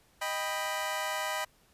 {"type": "chord", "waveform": "20% pulse", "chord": "Eb augmented", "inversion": "none", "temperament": "equal with one note detuned", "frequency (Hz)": [622.3, 789.9, 987.8], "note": ["Eb5", "G5", "B5"], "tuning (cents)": [0, 13, 0], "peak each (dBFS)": [-31, -32, -30], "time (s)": [0.21, 1.45], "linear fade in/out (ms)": 10, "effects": ["pink hiss -65 dBFS RMS until 1.73 s", "resampled to 32000 Hz"]}